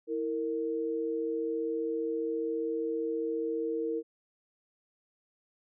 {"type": "tone pair together", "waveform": "sine", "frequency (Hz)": [325.6, 460.5], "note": ["E4", "A#4"], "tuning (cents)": [-21, -21], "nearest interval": "tritone", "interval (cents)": 600, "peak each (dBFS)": [-34, -31], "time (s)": [0.07, 4.03], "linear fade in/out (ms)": 50, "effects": []}